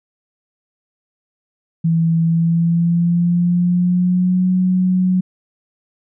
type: tone with pitch glide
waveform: sine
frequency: 164.81 to 183.93 Hz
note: E3 to F#3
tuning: 0 to -10 cents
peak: -12 dBFS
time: 1.84-5.21 s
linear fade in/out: 10 ms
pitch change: +190 cents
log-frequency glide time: 2.23-4.49 s
effects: none